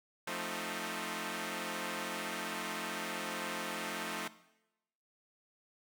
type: chord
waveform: 5% pulse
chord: F dominant seventh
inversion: none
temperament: equal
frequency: 174.61 / 220 / 261.6 / 311.1 Hz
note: F3 / A3 / C4 / Eb4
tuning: 0 / 0 / 0 / 0 cents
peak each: -31 / -30 / -35 / -31 dBFS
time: 0.27-4.28 s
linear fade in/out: 5 ms
effects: noise-tail reverb RT60 0.9 s tail -17 dB re dry